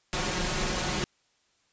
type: noise with comb filter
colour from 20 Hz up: pink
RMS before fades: -29 dBFS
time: 0.13-1.04 s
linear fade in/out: 0 ms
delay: 5.5 ms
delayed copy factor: +0.65
effects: white hiss -69 dBFS RMS until 1.72 s + resampled to 16000 Hz